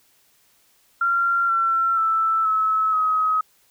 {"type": "tone with pitch steps", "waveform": "sine", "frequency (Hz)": [1379, 1350.6, 1322.8, 1295.6, 1268.9], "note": ["F6", "E6", "E6", "E6", "D#6"], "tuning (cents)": [-22, 42, 6, -30, 34], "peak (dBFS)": -17, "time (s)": [1.01, 3.41], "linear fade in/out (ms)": 5, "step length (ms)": 480, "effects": ["white hiss -60 dBFS RMS until 3.7 s"]}